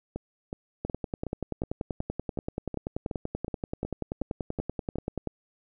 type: two click trains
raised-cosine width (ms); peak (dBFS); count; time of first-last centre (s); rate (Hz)
2; -20 / -17; 14 / 47; 0.16-4.957 / 0.85-5.273; 2.71 / 10.4
effects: none